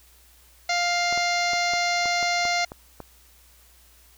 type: harmonic tone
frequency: 700 Hz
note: F5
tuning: 4 cents sharp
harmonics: 1 / 2 / 3 / 4 / 5 / 6 / 7 / 8 / 9 / 10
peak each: -25 / -32 / -26 / -37 / -38 / -30 / -36 / -35 / -38 / -41 dBFS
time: 0.69-2.65 s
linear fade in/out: 5 ms
type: clicks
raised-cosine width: 1 ms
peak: -22 dBFS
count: 9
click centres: 1.126 / 1.176 / 1.534 / 1.736 / 2.057 / 2.228 / 2.453 / 2.719 / 3.003 s
effects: added 60 Hz sine -56 dBFS peak until 4.17 s + white hiss -56 dBFS RMS until 4.17 s